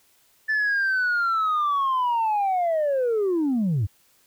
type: linear sweep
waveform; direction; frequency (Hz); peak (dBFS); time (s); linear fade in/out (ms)
sine; down; 1760 to 87.7; -18; 0.48-3.87; 20
effects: tanh soft clip ceiling -18 dBFS + white hiss -61 dBFS RMS until 4.26 s